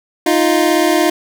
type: tone pair together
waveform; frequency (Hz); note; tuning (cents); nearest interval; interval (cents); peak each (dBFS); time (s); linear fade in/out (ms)
25% pulse; 311.9 / 349.2; D#4 / F4; +4 / 0; major second; 196; -10; 0.26-1.1; 5
effects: none